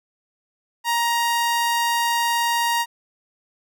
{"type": "tone", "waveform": "sawtooth", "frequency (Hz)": 939, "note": "A#5", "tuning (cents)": 12, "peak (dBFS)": -15, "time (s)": [0.84, 2.86], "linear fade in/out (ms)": 50, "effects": []}